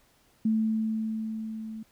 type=tone with level ramp; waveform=sine; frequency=220 Hz; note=A3; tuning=in tune; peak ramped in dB=-21 to -36 dBFS; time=0.45-1.83 s; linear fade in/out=5 ms; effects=pink hiss -64 dBFS RMS until 1.91 s